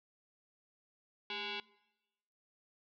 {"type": "tone with frequency modulation", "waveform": "sine", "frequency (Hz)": 218.6, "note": "A3", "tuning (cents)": -11, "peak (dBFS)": -38, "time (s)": [1.3, 1.6], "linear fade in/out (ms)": 2, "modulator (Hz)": 620, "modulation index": 5.9, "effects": ["noise-tail reverb RT60 1.0 s tail -22 dB re dry"]}